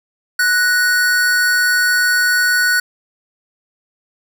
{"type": "tone pair together", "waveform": "square", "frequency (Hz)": [1478.9, 1864.7], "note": ["F#6", "A#6"], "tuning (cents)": [-1, 0], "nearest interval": "major third", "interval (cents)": 401, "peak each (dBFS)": [-13, -24], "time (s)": [0.39, 2.8], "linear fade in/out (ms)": 5, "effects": []}